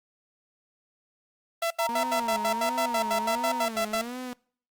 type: tone bursts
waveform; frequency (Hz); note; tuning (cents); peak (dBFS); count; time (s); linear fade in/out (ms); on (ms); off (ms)
sawtooth; 670; E5; +28; -21; 15; 1.62-4.015; 5; 85; 80
type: tone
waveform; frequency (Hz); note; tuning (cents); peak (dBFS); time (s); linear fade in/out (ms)
sine; 932.3; A#5; 0; -28; 1.79-3.66; 10
type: tone with vibrato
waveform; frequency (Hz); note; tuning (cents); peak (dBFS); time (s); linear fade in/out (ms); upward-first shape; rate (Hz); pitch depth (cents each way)
sawtooth; 231.9; A#3; -9; -30; 1.89-4.33; 0; sine; 1.4; 160
effects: noise-tail reverb RT60 0.5 s tail -25 dB re dry + Opus 32 kbps